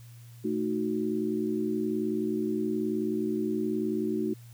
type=chord; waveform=sine; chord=D# diminished; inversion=second; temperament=equal; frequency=220 / 311.1 / 370 Hz; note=A3 / D#4 / F#4; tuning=0 / 0 / 0 cents; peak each=-31 dBFS; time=0.44-4.34 s; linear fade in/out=10 ms; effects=added 118 Hz sine -46 dBFS peak until 4.53 s + white hiss -59 dBFS RMS until 4.53 s